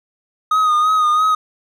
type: tone with vibrato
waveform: triangle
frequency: 1244.5 Hz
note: D#6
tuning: in tune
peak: -10 dBFS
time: 0.51-1.35 s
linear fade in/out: 5 ms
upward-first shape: sine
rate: 3 Hz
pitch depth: 40 cents each way
effects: none